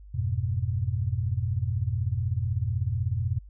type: chord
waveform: sine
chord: F diminished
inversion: none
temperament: equal with one note detuned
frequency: 87.31 / 103.35 / 123.47 Hz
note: F2 / Ab2 / Cb3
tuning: 0 / -8 / 0 cents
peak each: -29 dBFS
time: 0.14-3.39 s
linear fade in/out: 10 ms
effects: added 50 Hz sine -44 dBFS peak until 3.49 s